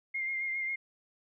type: tone with vibrato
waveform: sine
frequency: 2119 Hz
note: C7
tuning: 21 cents sharp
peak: -31 dBFS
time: 0.14-0.76 s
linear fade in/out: 10 ms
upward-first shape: sine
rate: 7.4 Hz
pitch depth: 26 cents each way
effects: none